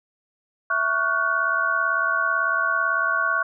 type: tone cluster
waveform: sine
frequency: 661 / 1120 / 1438 / 1516 Hz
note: E5 / C#6 / F#6 / F#6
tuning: +5 / +18 / -50 / +42 cents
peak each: -31 / -24 / -24 / -24 dBFS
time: 0.7-3.43 s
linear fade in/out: 5 ms
effects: none